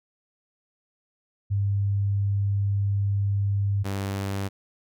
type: tone pair in turn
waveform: sine / sawtooth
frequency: 100 / 98.28 Hz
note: G2 / G2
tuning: +35 / +5 cents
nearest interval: unison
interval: 30 cents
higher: first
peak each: -21 / -23 dBFS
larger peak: first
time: 1.5-3.84 / 3.84-4.49 s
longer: first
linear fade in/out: 20 ms
effects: none